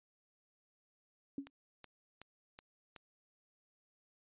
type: tone with exponential decay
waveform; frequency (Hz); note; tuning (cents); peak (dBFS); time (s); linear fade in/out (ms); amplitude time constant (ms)
sine; 277.2; C#4; 0; -34; 1.38-1.5; 2; 24
type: click train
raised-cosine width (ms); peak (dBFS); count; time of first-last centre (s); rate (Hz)
0.2; -33; 5; 1.47-2.963; 2.68
effects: resampled to 8000 Hz